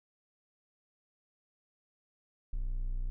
triangle tone, 30.81 Hz, B0, 3 cents flat, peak -29 dBFS, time 2.53-3.1 s, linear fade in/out 0 ms, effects none

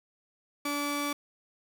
sawtooth tone pair together, 288.8 / 1155 Hz, D4 / D6, -29 / -29 cents, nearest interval 2 octaves, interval 2400 cents, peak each -28 dBFS, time 0.65-1.13 s, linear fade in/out 5 ms, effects none

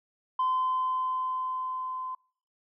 sine tone with level ramp, 1028 Hz, C6, 31 cents flat, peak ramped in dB -22 to -33 dBFS, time 0.39-2.15 s, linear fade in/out 5 ms, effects noise-tail reverb RT60 0.5 s tail -24 dB re dry + tanh soft clip ceiling -21 dBFS

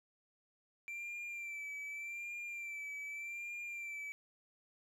triangle tone with vibrato, 2348 Hz, D7, 1 cent flat, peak -40 dBFS, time 0.88-4.12 s, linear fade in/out 0 ms, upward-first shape sine, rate 0.84 Hz, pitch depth 42 cents each way, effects none

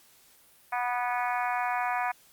harmonic tone with a mistuned harmonic, 244.7 Hz, B3, 16 cents flat, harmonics 3 / 4 / 5 / 6 / 7 / 8 / 9 / 10, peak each -30 / -32 / -36 / -38 / -37 / -43 / -39 / -42 dBFS, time 0.72-2.12 s, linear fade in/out 10 ms, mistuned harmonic 6, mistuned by +18 cents, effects white hiss -59 dBFS RMS until 2.32 s + Opus 48 kbps

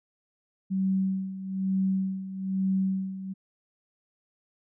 sine tone with tremolo, 190.8 Hz, G3, 47 cents flat, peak -22 dBFS, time 0.7-3.34 s, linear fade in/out 20 ms, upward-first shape sine, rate 1.1 Hz, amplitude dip 75%, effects none

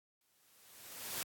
white noise with exponential growth, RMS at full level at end -38 dBFS, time 0.21-1.23 s, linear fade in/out 2 ms, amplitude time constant 220 ms, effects high-pass 80 Hz 12 dB/octave + AAC 64 kbps

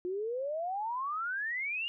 sine exponential sweep, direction up, 350.9 to 2881 Hz, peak -32 dBFS, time 0.05-1.88 s, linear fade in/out 0 ms, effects none

